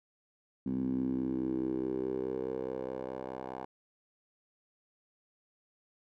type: tone with band-pass filter sweep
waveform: 10% pulse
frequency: 64.7 Hz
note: C2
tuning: 19 cents flat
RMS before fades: -35 dBFS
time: 0.66-3.65 s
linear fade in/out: 5 ms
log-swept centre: 230 to 700 Hz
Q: 4.6
effects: none